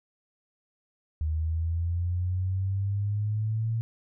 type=exponential sweep; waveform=sine; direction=up; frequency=77 to 114.6 Hz; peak=-25 dBFS; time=1.21-3.81 s; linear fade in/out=0 ms; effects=none